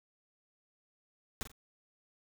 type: noise with echo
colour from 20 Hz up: pink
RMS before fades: -37 dBFS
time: 1.41-1.43 s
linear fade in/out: 0 ms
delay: 43 ms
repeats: 2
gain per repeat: -10 dB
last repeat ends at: 1.516 s
effects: none